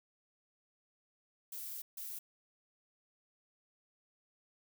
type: noise bursts at uneven times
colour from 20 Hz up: violet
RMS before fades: -44 dBFS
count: 2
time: 1.52-1.82 / 1.97-2.19 s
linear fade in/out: 5 ms
effects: none